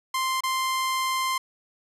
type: tone with dropouts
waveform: sawtooth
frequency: 1046.5 Hz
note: C6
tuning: in tune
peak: -20 dBFS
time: 0.14-1.38 s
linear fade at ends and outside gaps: 5 ms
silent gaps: 0.407-0.435 s
effects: resampled to 32000 Hz

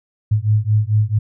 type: beating tone pair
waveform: sine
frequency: 104.6 / 109.1 Hz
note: G#2 / A2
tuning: +13 / -14 cents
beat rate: 4.5 Hz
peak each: -16 / -16 dBFS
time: 0.31-1.19 s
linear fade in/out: 10 ms
effects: none

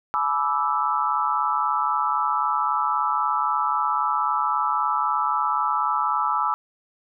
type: chord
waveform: sine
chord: E dominant seventh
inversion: first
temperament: equal with one note detuned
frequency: 851 / 987.8 / 1174.7 / 1318.5 Hz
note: G#5 / B5 / D6 / E6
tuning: +42 / 0 / 0 / 0 cents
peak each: -27 / -26 / -26 / -24 dBFS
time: 0.14-6.54 s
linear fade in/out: 0 ms
effects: none

